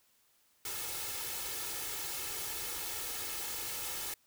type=noise with comb filter; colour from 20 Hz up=white; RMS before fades=-39 dBFS; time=0.65-4.14 s; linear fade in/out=2 ms; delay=2.3 ms; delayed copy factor=+0.65; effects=white hiss -70 dBFS RMS until 4.26 s